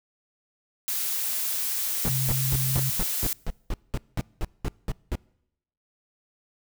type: noise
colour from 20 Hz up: blue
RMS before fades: -28 dBFS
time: 0.88-3.33 s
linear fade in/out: 0 ms
type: noise bursts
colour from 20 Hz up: brown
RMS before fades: -26 dBFS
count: 14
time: 2.05-5.154 s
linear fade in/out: 0 ms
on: 36 ms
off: 200 ms
type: tone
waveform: sine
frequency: 130.81 Hz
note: C3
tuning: in tune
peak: -25 dBFS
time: 2.09-2.9 s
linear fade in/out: 5 ms
effects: noise-tail reverb RT60 0.8 s tail -25 dB re dry